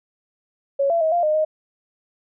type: tone with pitch steps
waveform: sine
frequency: 555 / 675 / 636 / 695 / 613 / 622 Hz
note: C#5 / E5 / D#5 / F5 / D#5 / D#5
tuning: +2 / +41 / +38 / -9 / -26 / -1 cents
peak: -16 dBFS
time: 0.79-1.45 s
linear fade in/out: 10 ms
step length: 110 ms
effects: none